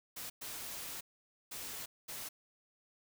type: noise bursts at uneven times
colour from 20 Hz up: white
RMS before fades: -44 dBFS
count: 4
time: 0.16-0.3 / 0.41-1.01 / 1.51-1.86 / 2.08-2.29 s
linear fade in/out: 10 ms
effects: none